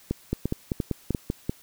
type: two click trains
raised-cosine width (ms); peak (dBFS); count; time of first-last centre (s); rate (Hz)
3; -12 / -12; 7 / 4; 0.33-1.495 / 0.11-1.148; 5.15 / 2.89
effects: white hiss -54 dBFS RMS until 1.62 s